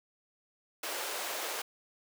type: high-pass noise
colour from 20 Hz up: pink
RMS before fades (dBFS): -37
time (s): 0.83-1.62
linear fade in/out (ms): 5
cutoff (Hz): 430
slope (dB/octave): 24
effects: none